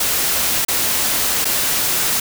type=noise with dropouts; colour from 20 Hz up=white; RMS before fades=-18 dBFS; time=0-2.2 s; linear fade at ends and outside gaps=5 ms; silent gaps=0.65-0.683 / 1.446-1.452 s; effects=none